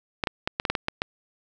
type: clicks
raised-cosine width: 0.3 ms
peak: -8 dBFS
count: 9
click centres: 0.238 / 0.272 / 0.475 / 0.599 / 0.652 / 0.7 / 0.752 / 0.884 / 1.019 s
effects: none